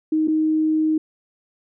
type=tone with dropouts; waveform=sine; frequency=312.7 Hz; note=D#4; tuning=9 cents sharp; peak=-16 dBFS; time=0.12-0.98 s; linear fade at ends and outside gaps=5 ms; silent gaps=0.275-0.281 s; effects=none